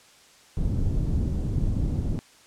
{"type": "low-pass noise", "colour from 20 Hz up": "pink", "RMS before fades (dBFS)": -25, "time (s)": [0.57, 2.19], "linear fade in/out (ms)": 0, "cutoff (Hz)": 190, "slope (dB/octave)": 12, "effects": ["white hiss -54 dBFS RMS until 2.46 s", "low-pass 8000 Hz 12 dB/octave"]}